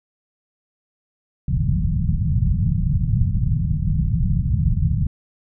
white low-pass noise, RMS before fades -19 dBFS, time 1.48-5.07 s, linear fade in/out 5 ms, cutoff 170 Hz, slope 48 dB/octave, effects none

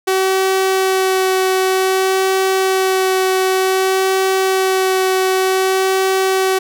sawtooth tone with vibrato, 378.7 Hz, F#4, 40 cents sharp, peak -9 dBFS, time 0.07-6.59 s, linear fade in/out 10 ms, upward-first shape sine, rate 0.54 Hz, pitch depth 11 cents each way, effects none

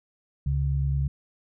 sine tone pair together, 69.3 / 138.59 Hz, C#2 / C#3, 0 / 0 cents, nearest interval octave, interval 1200 cents, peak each -25 dBFS, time 0.46-1.08 s, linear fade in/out 5 ms, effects none

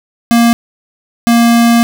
square tone pair in turn, 234 / 234 Hz, A#3 / A#3, +7 / +7 cents, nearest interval unison, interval 0 cents, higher neither, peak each -6 dBFS, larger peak neither, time 0.31-0.53 / 1.27-1.83 s, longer second, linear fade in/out 0 ms, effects 7-bit

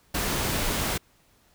pink noise, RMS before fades -27 dBFS, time 0.14-0.98 s, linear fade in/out 10 ms, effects pink hiss -62 dBFS RMS until 1.54 s

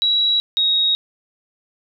sine tone pair in turn, 3888 / 3775 Hz, B7 / A#7, -28 / +21 cents, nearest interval minor second, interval 51 cents, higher first, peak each -14 dBFS, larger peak neither, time 0.02-0.4 / 0.57-0.95 s, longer neither, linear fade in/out 0 ms, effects none

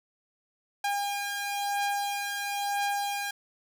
sawtooth beating tone pair, 808 / 809 Hz, G#5 / G#5, -48 / -46 cents, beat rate 1 Hz, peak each -26 / -31 dBFS, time 0.84-3.31 s, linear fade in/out 5 ms, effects none

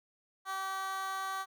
15% pulse tone with high-pass filter, 384.3 Hz, G4, 34 cents flat, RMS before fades -37 dBFS, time 0.45-1.46 s, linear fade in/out 50 ms, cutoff 1000 Hz, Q 2.6, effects none

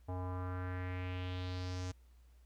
square tone with low-pass filter sweep, 91.2 Hz, F#2, 24 cents flat, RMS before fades -40 dBFS, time 0.08-1.92 s, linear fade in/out 10 ms, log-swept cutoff 820 to 6600 Hz, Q 2.8, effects added 60 Hz sine -59 dBFS peak until 2.45 s + pink hiss -75 dBFS RMS until 2.45 s

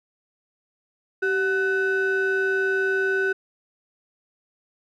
triangle ring-modulated tone, 557 Hz, C#5, 8 cents sharp, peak -15 dBFS, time 1.22-3.33 s, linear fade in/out 10 ms, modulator 943 Hz, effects none

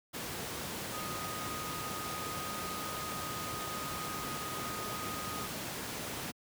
sine tone in noise, 1244.5 Hz, D#6, in tune, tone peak -41 dBFS, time 0.92-5.47 s, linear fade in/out 20 ms, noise pink, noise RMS -39 dBFS, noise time 0.13-6.32 s, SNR -5 dB, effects high-pass 100 Hz 12 dB/octave

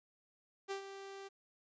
sawtooth tone with ADSR envelope, 392 Hz, G4, in tune, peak -33 dBFS, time 0.68-1.29 s, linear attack 31 ms, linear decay 100 ms, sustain -10 dB, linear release 21 ms, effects resampled to 16000 Hz + 12-bit

